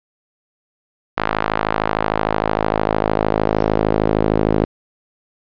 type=tone with band-pass filter sweep; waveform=sawtooth; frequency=53.2 Hz; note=G#1; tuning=42 cents sharp; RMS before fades=-18 dBFS; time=1.17-4.65 s; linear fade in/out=5 ms; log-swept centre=1200 to 390 Hz; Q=1.1; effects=resampled to 11025 Hz + 7-bit